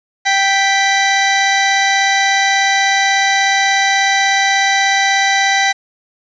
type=tone pair together; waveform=sawtooth; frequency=782.9 / 1975.5 Hz; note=G5 / B6; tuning=-2 / 0 cents; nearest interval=octave + major third; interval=1602 cents; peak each=-10 dBFS; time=0.25-5.73 s; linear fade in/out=20 ms; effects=resampled to 16000 Hz + 7-bit